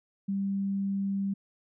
sine tone, 196.8 Hz, G3, 7 cents sharp, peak -27 dBFS, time 0.28-1.34 s, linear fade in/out 10 ms, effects none

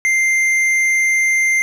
triangle tone with tanh clipping, 2093 Hz, C7, in tune, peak -14 dBFS, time 0.05-1.62 s, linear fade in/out 0 ms, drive 13 dB, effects none

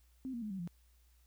sine tone with pitch steps, 261.6 / 235.8 / 212.5 / 191.5 / 172.59 Hz, C4 / A#3 / G#3 / G3 / F3, 0 / +20 / +40 / -40 / -20 cents, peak -38 dBFS, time 0.25-0.675 s, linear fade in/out 0 ms, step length 85 ms, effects added 60 Hz sine -64 dBFS peak until 1.26 s + white hiss -74 dBFS RMS until 1.26 s

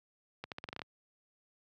accelerating click train, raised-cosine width 0.3 ms, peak -24 dBFS, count 9, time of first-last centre 0.44-0.818 s, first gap 78 ms, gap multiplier 0.85, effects high-pass 80 Hz 12 dB/octave

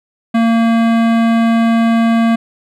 sine tone with hard clipping, 229 Hz, A#3, 31 cents flat, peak -11 dBFS, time 0.34-2.36 s, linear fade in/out 10 ms, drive 18 dB, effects none

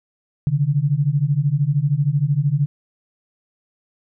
sine beating tone pair, 136.6 / 149.6 Hz, C#3 / D3, -25 / +32 cents, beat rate 13 Hz, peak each -19 / -18 dBFS, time 0.47-2.66 s, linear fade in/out 0 ms, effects none

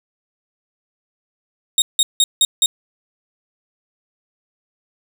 25% pulse tone bursts, 3729 Hz, A#7, in tune, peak -7 dBFS, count 5, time 1.78-2.66 s, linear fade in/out 2 ms, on 40 ms, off 170 ms, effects none

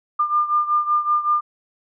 sine beating tone pair, 1200 / 1205.3 Hz, D6 / D6, +37 / +45 cents, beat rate 5.3 Hz, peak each -18 / -22 dBFS, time 0.19-1.41 s, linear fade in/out 10 ms, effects none

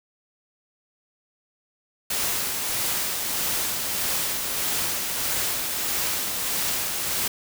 white noise with tremolo, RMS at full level -25 dBFS, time 2.1-7.28 s, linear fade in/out 5 ms, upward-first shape sine, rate 1.6 Hz, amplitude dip 30%, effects none

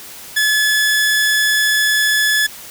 sawtooth tone, 1715 Hz, A6, 45 cents flat, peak -9 dBFS, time 0.36-2.47 s, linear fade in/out 10 ms, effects white hiss -35 dBFS RMS until 2.7 s

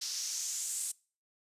white noise with band-pass filter sweep, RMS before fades -37 dBFS, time 0.01-0.92 s, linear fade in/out 10 ms, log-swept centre 5100 to 8400 Hz, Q 3.6, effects noise-tail reverb RT60 0.4 s tail -24 dB re dry + resampled to 32000 Hz

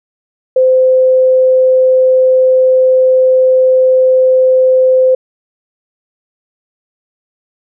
sine tone, 516 Hz, C5, 24 cents flat, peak -5 dBFS, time 0.56-5.15 s, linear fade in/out 5 ms, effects none

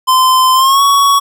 square tone with pitch glide, 1032 to 1118.9 Hz, C6 to C#6, -24 to +16 cents, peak -7 dBFS, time 0.07-1.2 s, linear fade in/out 20 ms, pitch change +140 cents, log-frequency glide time 0.54-0.82 s, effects none

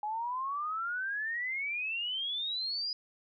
sine exponential sweep, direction up, 830.6 to 4978 Hz, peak -32 dBFS, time 0.03-2.93 s, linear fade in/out 2 ms, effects none

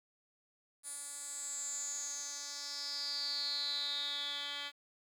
10% pulse tone with band-pass filter sweep, 286.6 Hz, D4, 42 cents flat, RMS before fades -40 dBFS, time 0.83-4.72 s, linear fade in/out 50 ms, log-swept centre 9400 to 3000 Hz, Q 9.7, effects 11-bit

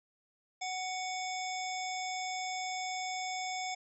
harmonic tone with a mistuned harmonic, 744 Hz, F#5, 9 cents sharp, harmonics 1 / 3 / 5 / 7 / 9 / 10, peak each -37 / -41 / -46 / -45 / -48 / -48 dBFS, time 0.61-3.75 s, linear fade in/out 10 ms, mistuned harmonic 5, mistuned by -95 cents, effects none

